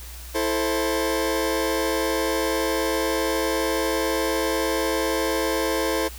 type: chord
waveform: sawtooth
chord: A minor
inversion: second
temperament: just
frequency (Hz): 330 / 440 / 528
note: E4 / A4 / C5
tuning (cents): +2 / 0 / +16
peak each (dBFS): -22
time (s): 0.34-6.09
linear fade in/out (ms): 20
effects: added 60 Hz sine -37 dBFS peak until 6.18 s + white hiss -42 dBFS RMS until 6.18 s